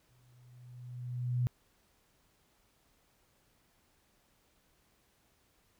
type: tone with exponential growth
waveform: sine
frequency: 123.47 Hz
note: B2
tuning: in tune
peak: -26 dBFS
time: 0.09-1.47 s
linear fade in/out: 0 ms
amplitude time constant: 300 ms
effects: pink hiss -71 dBFS RMS until 5.79 s